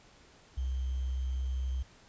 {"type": "tone with sample-and-hold", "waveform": "sine", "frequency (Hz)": 64.6, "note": "C2", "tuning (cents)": -21, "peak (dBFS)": -30, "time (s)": [0.57, 1.83], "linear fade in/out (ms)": 10, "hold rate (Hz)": 3150, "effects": ["pink hiss -59 dBFS RMS until 2.08 s", "resampled to 16000 Hz"]}